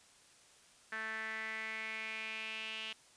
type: tone with band-pass filter sweep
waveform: sawtooth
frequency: 220 Hz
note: A3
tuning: in tune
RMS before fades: -42 dBFS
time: 0.92-2.93 s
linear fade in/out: 5 ms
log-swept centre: 1700 to 2900 Hz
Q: 5.4
effects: white hiss -63 dBFS RMS until 3.16 s + resampled to 22050 Hz

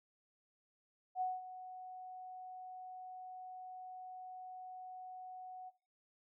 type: tone with ADSR envelope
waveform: sine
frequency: 740 Hz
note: F#5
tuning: in tune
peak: -32 dBFS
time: 1.15-5.71 s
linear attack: 62 ms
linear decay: 200 ms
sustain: -14 dB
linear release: 29 ms
effects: noise-tail reverb RT60 0.3 s tail -17 dB re dry

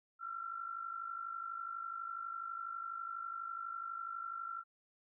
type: tone with amplitude modulation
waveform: sine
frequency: 1359 Hz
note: F6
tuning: 48 cents flat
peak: -37 dBFS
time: 0.19-4.64 s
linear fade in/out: 50 ms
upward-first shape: sine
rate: 52.1 Hz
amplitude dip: 70%
effects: none

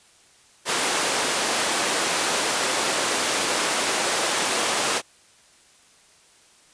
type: high-pass noise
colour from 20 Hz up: pink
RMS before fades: -23 dBFS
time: 0.65-5.02 s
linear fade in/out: 50 ms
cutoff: 410 Hz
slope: 12 dB/octave
effects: white hiss -55 dBFS RMS until 6.73 s + resampled to 22050 Hz

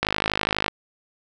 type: click train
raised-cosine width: 0.3 ms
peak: -4 dBFS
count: 35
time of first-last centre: 0.03-0.681 s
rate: 52.2 Hz
effects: none

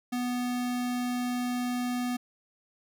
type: tone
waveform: square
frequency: 246.5 Hz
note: B3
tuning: 3 cents flat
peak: -29 dBFS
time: 0.12-2.17 s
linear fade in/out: 10 ms
effects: none

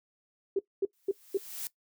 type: tone bursts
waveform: sine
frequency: 390 Hz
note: G4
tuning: 9 cents flat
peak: -24 dBFS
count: 4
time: 0.56-1.374 s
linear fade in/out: 5 ms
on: 31 ms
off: 230 ms
type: noise with exponential growth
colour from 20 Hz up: blue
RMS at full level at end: -35 dBFS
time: 0.93-1.67 s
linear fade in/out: 1 ms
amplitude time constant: 160 ms
effects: noise-tail reverb RT60 0.1 s tail -18 dB re dry

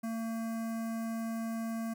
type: tone with notch filter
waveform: square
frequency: 226.5 Hz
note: A#3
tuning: 50 cents flat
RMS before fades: -36 dBFS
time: 0.03-1.94 s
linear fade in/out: 10 ms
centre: 3500 Hz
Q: 0.67
effects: none

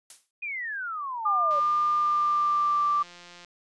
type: noise with exponential decay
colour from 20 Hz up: blue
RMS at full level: -39 dBFS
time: 0.1-0.31 s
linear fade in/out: 2 ms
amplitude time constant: 44 ms
type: exponential sweep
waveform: sine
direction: down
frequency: 2500 to 554.4 Hz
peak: -30 dBFS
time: 0.42-1.6 s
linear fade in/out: 10 ms
type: tone with pitch glide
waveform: sine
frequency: 1200 to 1174.6 Hz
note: D6 to D6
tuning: +37 to 0 cents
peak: -21 dBFS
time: 1.25-3.03 s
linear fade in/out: 10 ms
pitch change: -37 cents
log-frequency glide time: 1.97-2.85 s
type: click train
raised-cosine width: 0.2 ms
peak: -30 dBFS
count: 340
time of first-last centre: 1.51-3.447 s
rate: 175 Hz
effects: resampled to 24000 Hz

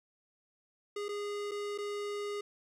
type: tone with dropouts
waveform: square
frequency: 410.7 Hz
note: G#4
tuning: 19 cents flat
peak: -36 dBFS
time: 0.96-2.41 s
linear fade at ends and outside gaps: 5 ms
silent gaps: 1.084-1.089 / 1.512-1.516 / 1.778-1.784 s
effects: low-pass 8000 Hz 12 dB/octave + 11-bit

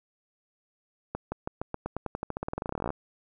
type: accelerating click train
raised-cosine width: 1 ms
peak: -17 dBFS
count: 29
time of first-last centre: 1.15-2.904 s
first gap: 170 ms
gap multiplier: 0.91
effects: none

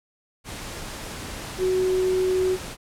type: tone in noise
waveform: sine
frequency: 371.7 Hz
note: F#4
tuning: 8 cents sharp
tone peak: -19 dBFS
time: 1.58-2.58 s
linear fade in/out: 50 ms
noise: pink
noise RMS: -35 dBFS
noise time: 0.44-2.77 s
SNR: +13 dB
effects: low-pass 11000 Hz 12 dB/octave

